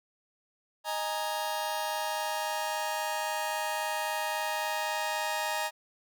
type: chord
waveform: sawtooth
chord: D# suspended fourth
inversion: none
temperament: just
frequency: 622.3 / 829.7 / 933.4 Hz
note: D#5 / G#5 / A#5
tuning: 0 / -2 / +2 cents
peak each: -32 / -31 / -30 dBFS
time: 0.84-5.71 s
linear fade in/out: 50 ms
effects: none